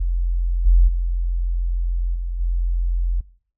sine tone with level steps, 43.39 Hz, F1, 10 cents flat, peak -17 / -9 / -18 / -22 / -17 dBFS, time 0-3.21 s, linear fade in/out 10 ms, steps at 0.65 / 0.87 / 2.14 / 2.39 s, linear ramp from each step 20 ms, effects noise-tail reverb RT60 0.5 s tail -20 dB re dry

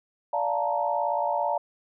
sine chord, Bb major seventh, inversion first, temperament just, 582.7 / 699.2 / 874.1 / 932.3 Hz, D5 / F5 / A5 / Bb5, -14 / +2 / -12 / 0 cents, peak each -29 dBFS, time 0.33-1.58 s, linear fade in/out 5 ms, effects none

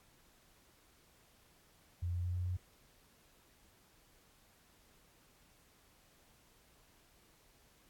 sine tone with pitch steps, 87.31 / 88.07 / 88.84 / 89.61 / 90.39 Hz, F2 / F2 / F2 / F2 / F#2, 0 / +15 / +30 / +45 / -40 cents, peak -34 dBFS, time 2.02-2.57 s, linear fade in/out 10 ms, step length 110 ms, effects pink hiss -67 dBFS RMS until 7.89 s + AAC 64 kbps

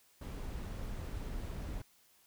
brown noise, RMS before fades -41 dBFS, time 0.21-1.82 s, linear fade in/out 5 ms, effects white hiss -67 dBFS RMS until 2.26 s

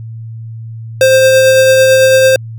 square tone with tremolo, 525 Hz, C5, 6 cents sharp, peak -4 dBFS, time 1.01-2.36 s, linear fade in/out 2 ms, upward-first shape triangle, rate 9 Hz, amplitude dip 25%, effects added 113 Hz sine -23 dBFS peak until 2.58 s

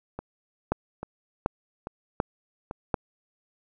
two click trains, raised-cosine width 1 ms, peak -9 / -20 dBFS, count 4 / 4, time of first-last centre 0.72-2.942 / 0.19-2.711 s, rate 1.35 / 1.19 Hz, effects none

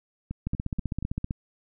two click trains, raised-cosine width 5 ms, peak -20 / -16 dBFS, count 4 / 14, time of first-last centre 0.31-1.026 / 0.47-1.309 s, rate 4.19 / 15.5 Hz, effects none

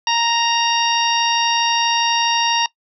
harmonic tone, 932.3 Hz, A#5, in tune, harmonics 1 / 2 / 3 / 4 / 5 / 6, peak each -18 / -26 / -20 / -24 / -28 / -24 dBFS, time 0.07-2.66 s, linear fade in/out 2 ms, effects noise-tail reverb RT60 0.1 s tail -21 dB re dry

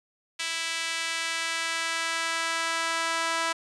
sawtooth tone with high-pass filter sweep, 329.6 Hz, E4, in tune, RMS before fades -29 dBFS, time 0.39-3.53 s, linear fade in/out 10 ms, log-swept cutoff 2400 to 1100 Hz, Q 1.2, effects resampled to 22050 Hz

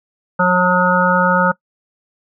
harmonic tone, 180.9 Hz, F#3, 39 cents flat, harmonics 1 / 3 / 5 / 7 / 8, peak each -17 / -17 / -17 / -17 / -17 dBFS, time 0.39-1.52 s, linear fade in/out 10 ms, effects noise-tail reverb RT60 0.1 s tail -22 dB re dry

